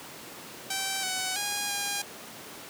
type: tone with pitch steps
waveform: 5% pulse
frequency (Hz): 775 / 749 / 819 / 810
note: G5 / F#5 / G#5 / G#5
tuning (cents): -20 / +21 / -24 / -43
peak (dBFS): -17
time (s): 0.7-2.02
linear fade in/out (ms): 5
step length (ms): 330
effects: pink hiss -43 dBFS RMS until 2.69 s + high-pass 200 Hz 12 dB/octave